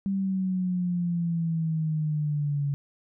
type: exponential sweep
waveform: sine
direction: down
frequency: 196.7 to 140.8 Hz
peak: -24 dBFS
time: 0.06-2.74 s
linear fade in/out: 0 ms
effects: none